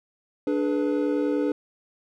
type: chord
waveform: triangle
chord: G# diminished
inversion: second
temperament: equal with one note detuned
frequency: 293.7 / 423.8 / 493.9 Hz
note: D4 / G#4 / B4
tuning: 0 / +35 / 0 cents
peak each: -22 / -26 / -26 dBFS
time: 0.47-1.52 s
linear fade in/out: 2 ms
effects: none